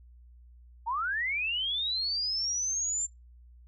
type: linear sweep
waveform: sine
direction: up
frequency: 863 to 7330 Hz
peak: -28 dBFS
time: 0.86-3.07 s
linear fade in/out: 20 ms
effects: noise-tail reverb RT60 0.2 s tail -26 dB re dry + added 60 Hz sine -51 dBFS peak until 3.67 s